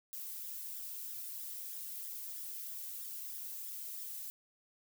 violet noise with flanger, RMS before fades -44 dBFS, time 0.13-4.3 s, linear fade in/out 0 ms, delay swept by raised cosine 0.56 to 1.96 ms, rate 3.1 Hz, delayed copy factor +0.55, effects none

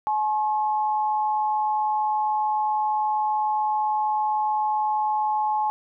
sine tone pair together, 852.2 / 1079 Hz, G#5 / C#6, +44 / -47 cents, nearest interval major third, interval 409 cents, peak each -21 / -30 dBFS, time 0.07-5.7 s, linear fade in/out 0 ms, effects none

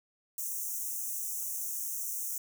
white high-pass noise, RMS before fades -36 dBFS, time 0.38-2.38 s, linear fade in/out 2 ms, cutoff 5800 Hz, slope 96 dB/octave, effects none

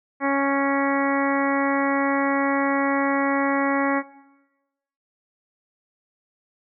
harmonic tone, 277.1 Hz, C#4, 1 cent flat, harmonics 1 / 2 / 3 / 4 / 5 / 6 / 7 / 8, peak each -23 / -26 / -27 / -27 / -32 / -32 / -30 / -33 dBFS, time 0.2-4.03 s, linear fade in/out 50 ms, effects noise-tail reverb RT60 1.0 s tail -17 dB re dry

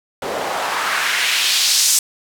white noise with band-pass filter sweep, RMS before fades -18 dBFS, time 0.22-1.99 s, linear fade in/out 2 ms, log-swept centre 470 to 7200 Hz, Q 1.5, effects none

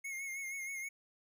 square tone with vibrato, 2163 Hz, C#7, 43 cents flat, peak -40 dBFS, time 0.04-0.89 s, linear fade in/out 10 ms, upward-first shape sine, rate 6.3 Hz, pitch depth 45 cents each way, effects none

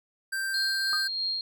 square tone, 1571 Hz, G6, 3 cents sharp, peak -29 dBFS, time 0.32-1.08 s, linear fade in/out 10 ms
sine tone with tremolo, 4231 Hz, C8, 19 cents sharp, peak -26 dBFS, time 0.54-1.41 s, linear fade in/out 2 ms, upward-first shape sine, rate 3.1 Hz, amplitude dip 35%
sine tone with exponential decay, 1241 Hz, D#6, 5 cents flat, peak -27 dBFS, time 0.93-1.07 s, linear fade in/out 0 ms, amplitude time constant 30 ms
effects none

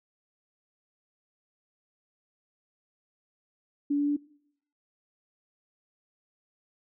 sine tone with pitch steps, 287.1 / 288.9 / 290.8 Hz, D4 / D4 / D4, -39 / -28 / -17 cents, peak -23 dBFS, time 3.9-4.167 s, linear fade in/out 10 ms, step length 89 ms, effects noise-tail reverb RT60 0.7 s tail -22 dB re dry

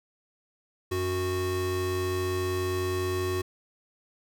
square tone pair together, 92.5 / 367.6 Hz, F#2 / F#4, 0 / -11 cents, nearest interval 2 octaves, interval 2389 cents, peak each -32 / -29 dBFS, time 0.91-3.42 s, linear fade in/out 10 ms, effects none

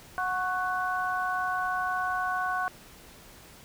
sine tone cluster, 734 / 1104 / 1490 Hz, F#5 / C#6 / F#6, -14 / -7 / +12 cents, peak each -31 dBFS, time 0.18-2.68 s, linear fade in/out 0 ms, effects pink hiss -51 dBFS RMS until 3.64 s

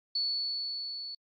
sine tone with level ramp, 4435 Hz, C#8, in tune, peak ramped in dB -27 to -38 dBFS, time 0.15-1.15 s, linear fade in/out 5 ms, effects AAC 32 kbps

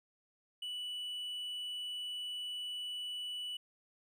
triangle tone, 2960 Hz, F#7, in tune, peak -37 dBFS, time 0.62-3.57 s, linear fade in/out 5 ms, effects none

